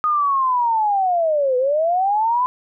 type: linear two-way sweep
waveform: sine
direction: down then up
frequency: 1244.5 to 493.9 to 1019 Hz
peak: -15 dBFS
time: 0.04-2.46 s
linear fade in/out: 0 ms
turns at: 1.57 s
effects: none